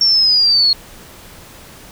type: linear sweep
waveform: sine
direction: down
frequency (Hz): 5500 to 4290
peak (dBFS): -9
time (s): 0.01-0.73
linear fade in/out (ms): 2
effects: pink hiss -39 dBFS RMS until 1.91 s